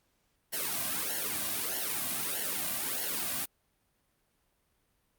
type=noise with flanger; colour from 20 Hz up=white; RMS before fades=-33 dBFS; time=0.52-3.46 s; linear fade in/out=20 ms; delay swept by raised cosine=0.81 to 2.31 ms; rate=1.6 Hz; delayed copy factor=-0.85; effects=pink hiss -74 dBFS RMS until 5.18 s + Opus 48 kbps